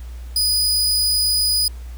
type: tone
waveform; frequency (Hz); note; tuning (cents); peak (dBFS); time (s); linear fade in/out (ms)
sawtooth; 4963; D#8; -5; -13; 0.36-1.68; 2
effects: added 60 Hz sine -30 dBFS peak until 1.97 s + pink hiss -49 dBFS RMS until 1.97 s